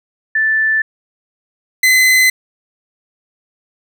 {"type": "tone pair in turn", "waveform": ["sine", "40% pulse"], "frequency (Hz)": [1760, 2035], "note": ["A6", "C7"], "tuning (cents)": [0, -49], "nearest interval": "minor third", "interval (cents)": 251, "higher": "second", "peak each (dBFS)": [-11, -7], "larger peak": "second", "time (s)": [[0.35, 0.82], [1.83, 2.3]], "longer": "neither", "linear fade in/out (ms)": 5, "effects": []}